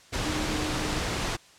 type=tone in noise; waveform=sine; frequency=305.7 Hz; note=D#4; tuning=30 cents flat; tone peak=-33 dBFS; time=0.25-1 s; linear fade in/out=20 ms; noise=pink; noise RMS=-29 dBFS; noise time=0.12-1.37 s; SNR=-7 dB; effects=white hiss -54 dBFS RMS until 1.58 s + low-pass 7000 Hz 12 dB/octave